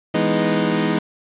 25% pulse chord, E major seventh, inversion none, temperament equal, 164.81 / 207.7 / 246.9 / 311.1 Hz, E3 / G#3 / B3 / D#4, 0 / 0 / 0 / 0 cents, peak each -19 / -18 / -21 / -18 dBFS, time 0.14-0.99 s, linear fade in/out 5 ms, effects resampled to 8000 Hz + 7-bit

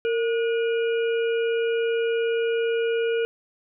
harmonic tone with a mistuned harmonic, 483.3 Hz, B4, 38 cents flat, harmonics 1 / 3 / 5 / 6, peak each -21 / -33 / -37 / -38 dBFS, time 0.05-3.25 s, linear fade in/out 0 ms, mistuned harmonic 1, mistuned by -88 cents, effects none

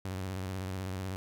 sawtooth tone with vibrato, 94.1 Hz, F#2, 30 cents sharp, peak -31 dBFS, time 0.05-1.16 s, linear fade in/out 0 ms, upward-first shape square, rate 16 Hz, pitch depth 56 cents each way, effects none

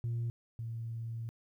sine tone pair in turn, 117.4 / 114.72 Hz, A#2 / A#2, +13 / -27 cents, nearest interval unison, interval 40 cents, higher first, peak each -30 / -36 dBFS, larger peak first, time 0.04-0.3 / 0.59-1.29 s, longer second, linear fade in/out 0 ms, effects tanh soft clip ceiling -30 dBFS + 12-bit

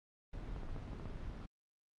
brown noise, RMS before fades -44 dBFS, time 0.33-1.46 s, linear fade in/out 5 ms
clicks, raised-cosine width 1 ms, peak -35 dBFS, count 7, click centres 0.563 / 0.633 / 0.69 / 0.763 / 0.932 / 0.998 / 1.056 s
effects low-pass 5000 Hz 12 dB/octave + Opus 32 kbps

